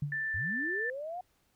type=tone with exponential decay; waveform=sine; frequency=144.9 Hz; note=D3; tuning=23 cents flat; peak=-27 dBFS; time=0.02-0.3 s; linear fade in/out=5 ms; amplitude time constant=59 ms
type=tone; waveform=sine; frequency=1769 Hz; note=A6; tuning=9 cents sharp; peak=-31 dBFS; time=0.12-0.9 s; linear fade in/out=2 ms
type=linear sweep; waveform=sine; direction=up; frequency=72.2 to 740 Hz; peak=-36 dBFS; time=0.34-1.21 s; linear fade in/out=5 ms
effects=pink hiss -72 dBFS RMS until 1.55 s